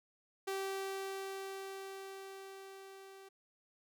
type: tone with level ramp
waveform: sawtooth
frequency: 387.8 Hz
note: G4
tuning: 19 cents flat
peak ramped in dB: -32 to -49 dBFS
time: 0.47-3.29 s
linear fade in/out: 10 ms
effects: none